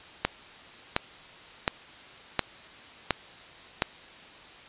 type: click train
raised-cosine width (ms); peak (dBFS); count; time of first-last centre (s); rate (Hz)
0.3; -6; 6; 0.25-3.821; 1.4
effects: white hiss -48 dBFS RMS until 4.68 s + resampled to 8000 Hz